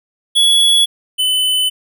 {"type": "tone pair in turn", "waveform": "square", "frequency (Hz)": [3378, 3017], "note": ["G#7", "F#7"], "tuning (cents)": [29, 33], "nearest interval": "major second", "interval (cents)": 196, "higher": "first", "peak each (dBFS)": [-9, -13], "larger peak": "first", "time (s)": [[0.35, 0.86], [1.18, 1.7]], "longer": "second", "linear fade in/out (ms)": 20, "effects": []}